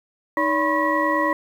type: tone cluster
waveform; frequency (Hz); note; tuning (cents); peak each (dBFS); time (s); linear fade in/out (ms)
sine; 312.1 / 571 / 992 / 1081 / 1922; D#4 / D5 / B5 / C#6 / B6; +5 / -49 / +7 / -44 / -48; -24; 0.37-1.33; 2
effects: tanh soft clip ceiling -6 dBFS + 8-bit